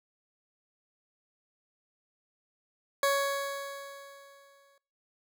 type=tone with exponential decay; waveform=20% pulse; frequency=557 Hz; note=C#5; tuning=8 cents sharp; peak=-18 dBFS; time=3.03-4.78 s; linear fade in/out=2 ms; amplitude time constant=380 ms; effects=noise-tail reverb RT60 0.6 s tail -24 dB re dry